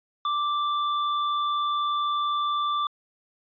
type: tone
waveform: square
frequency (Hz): 1174.7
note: D6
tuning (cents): 0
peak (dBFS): -24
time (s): 0.25-2.87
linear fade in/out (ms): 2
effects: resampled to 11025 Hz